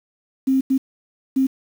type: tone bursts at uneven times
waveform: sine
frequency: 265.4 Hz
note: C4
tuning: 25 cents sharp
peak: -14 dBFS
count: 3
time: 0.47-0.61 / 0.7-0.78 / 1.36-1.47 s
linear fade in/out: 10 ms
effects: 7-bit